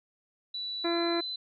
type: tone with pitch glide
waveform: sine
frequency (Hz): 3951 to 4025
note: B7 to B7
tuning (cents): 0 to +32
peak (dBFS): -33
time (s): 0.54-1.36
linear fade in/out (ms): 5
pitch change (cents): +32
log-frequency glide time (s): 0.88-0.97
type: harmonic tone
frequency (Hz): 340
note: F4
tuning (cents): -46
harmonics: 1 / 2 / 3 / 4 / 5 / 6 / 7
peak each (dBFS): -28 / -34 / -38 / -40 / -42 / -44 / -45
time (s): 0.84-1.21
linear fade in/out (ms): 10
effects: none

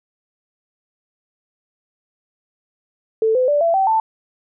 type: tone with pitch steps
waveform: sine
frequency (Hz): 442.8 / 508.6 / 584.3 / 671.2 / 771 / 885.6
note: A4 / C5 / D5 / E5 / G5 / A5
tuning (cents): +11 / -49 / -9 / +31 / -29 / +11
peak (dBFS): -13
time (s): 3.22-4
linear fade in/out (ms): 2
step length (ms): 130
effects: none

